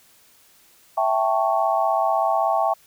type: chord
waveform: sine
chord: A dominant seventh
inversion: second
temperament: equal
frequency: 659.3 / 784 / 880 / 1108.7 Hz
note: E5 / G5 / A5 / C#6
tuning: 0 / 0 / 0 / 0 cents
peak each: -22 / -22 / -25 / -25 dBFS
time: 0.97-2.74 s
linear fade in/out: 10 ms
effects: white hiss -55 dBFS RMS until 2.86 s